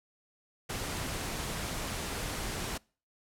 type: noise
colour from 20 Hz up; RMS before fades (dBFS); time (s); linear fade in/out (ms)
pink; -36; 0.69-2.78; 10
effects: noise-tail reverb RT60 0.4 s tail -26 dB re dry + low-pass 12000 Hz 12 dB/octave